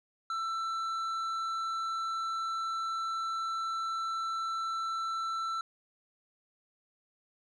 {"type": "tone with tanh clipping", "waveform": "triangle", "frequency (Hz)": 1334, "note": "E6", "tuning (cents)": 20, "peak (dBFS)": -33, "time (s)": [0.3, 5.61], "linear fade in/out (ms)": 2, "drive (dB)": 12, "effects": []}